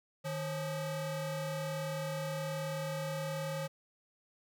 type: ring-modulated tone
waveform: 45% pulse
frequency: 349.2 Hz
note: F4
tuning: in tune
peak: -32 dBFS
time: 0.24-3.68 s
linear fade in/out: 20 ms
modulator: 194 Hz
effects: none